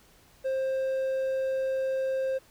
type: tone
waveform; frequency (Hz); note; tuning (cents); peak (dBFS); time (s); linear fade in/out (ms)
triangle; 529; C5; +19; -24; 0.44-2.39; 20
effects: pink hiss -59 dBFS RMS until 2.5 s